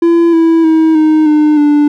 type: tone with pitch steps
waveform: triangle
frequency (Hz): 337.8 / 328.6 / 319.6 / 310.8 / 302.3 / 294.1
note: E4 / E4 / D#4 / D#4 / D#4 / D4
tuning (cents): +42 / -5 / +47 / -2 / -50 / +3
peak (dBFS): -3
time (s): 0.02-1.88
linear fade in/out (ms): 5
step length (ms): 310
effects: none